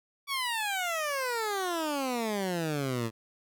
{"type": "exponential sweep", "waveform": "15% pulse", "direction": "down", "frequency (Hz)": [1147, 109.7], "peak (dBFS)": -23, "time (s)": [0.27, 3.11], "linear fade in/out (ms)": 50, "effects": []}